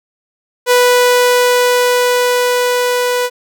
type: tone with level ramp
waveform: sawtooth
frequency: 492.9 Hz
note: B4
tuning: 3 cents flat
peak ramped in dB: -3 to -9 dBFS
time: 0.66-3.3 s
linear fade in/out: 50 ms
effects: none